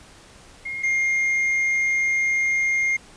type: tone pair in turn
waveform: sine / triangle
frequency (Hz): 2138 / 2123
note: C7 / C7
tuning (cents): +37 / +25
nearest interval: unison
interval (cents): 12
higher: first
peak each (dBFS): -27 / -17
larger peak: second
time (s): 0.65-0.83 / 0.83-2.97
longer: second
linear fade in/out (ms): 10
effects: pink hiss -48 dBFS RMS until 3.16 s + resampled to 22050 Hz